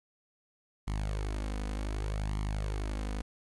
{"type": "tone with flanger", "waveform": "sawtooth", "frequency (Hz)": 51.6, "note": "G#1", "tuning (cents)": -10, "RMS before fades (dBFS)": -34, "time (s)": [0.87, 3.22], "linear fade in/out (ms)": 10, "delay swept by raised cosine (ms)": [0.95, 4.05], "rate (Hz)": 0.66, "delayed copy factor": 0.7, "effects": ["resampled to 24000 Hz", "10-bit"]}